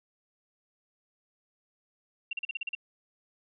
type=tone bursts; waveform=sine; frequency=2751 Hz; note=F7; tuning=27 cents flat; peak=-30 dBFS; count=8; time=2.31-2.751 s; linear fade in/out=5 ms; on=21 ms; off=39 ms; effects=none